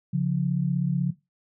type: tone pair together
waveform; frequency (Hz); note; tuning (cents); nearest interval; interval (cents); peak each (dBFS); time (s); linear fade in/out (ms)
sine; 140 / 176.15; C#3 / F3; +18 / +15; major third; 397; -24; 0.13-1.11; 10
effects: noise-tail reverb RT60 0.2 s tail -17 dB re dry